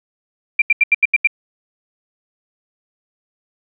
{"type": "tone bursts", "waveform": "sine", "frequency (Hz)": 2368, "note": "D7", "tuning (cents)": 14, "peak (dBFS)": -8, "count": 7, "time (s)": [0.59, 1.273], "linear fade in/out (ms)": 5, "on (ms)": 29, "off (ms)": 80, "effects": []}